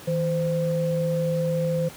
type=tone pair together; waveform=sine; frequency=160.7 / 516.1 Hz; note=E3 / C5; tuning=-44 / -24 cents; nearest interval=octave + minor sixth; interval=2020 cents; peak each=-24 dBFS; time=0.07-1.89 s; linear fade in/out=10 ms; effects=pink hiss -43 dBFS RMS until 1.96 s + high-pass 80 Hz 12 dB/octave